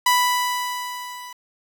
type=tone with level ramp; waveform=sawtooth; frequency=989 Hz; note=B5; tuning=2 cents sharp; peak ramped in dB=-10 to -32 dBFS; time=0.06-1.33 s; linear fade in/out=5 ms; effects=8-bit